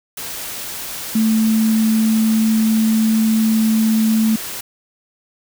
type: tone in noise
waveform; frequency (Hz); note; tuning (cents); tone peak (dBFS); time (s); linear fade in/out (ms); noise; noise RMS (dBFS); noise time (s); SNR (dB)
sine; 220.9; A3; +7; -12; 1.15-4.36; 5; white; -28; 0.17-4.61; +13
effects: none